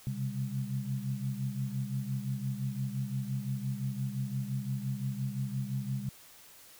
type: tone cluster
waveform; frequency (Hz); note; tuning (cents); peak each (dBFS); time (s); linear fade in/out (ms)
sine; 129.4 / 135.2 / 200.9; C3 / C#3 / G3; -19 / -43 / +43; -35 / -36 / -38; 0.07-6.09; 0
effects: white hiss -55 dBFS RMS until 6.79 s